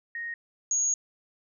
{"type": "tone pair in turn", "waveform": "sine", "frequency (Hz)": [1864.7, 6645], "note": ["A#6", "G#8"], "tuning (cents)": [0, 0], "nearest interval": "octave + minor seventh", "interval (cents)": 2200, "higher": "second", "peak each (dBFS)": [-32, -23], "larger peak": "second", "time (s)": [[0.15, 0.34], [0.71, 0.94]], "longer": "second", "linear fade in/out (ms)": 2, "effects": []}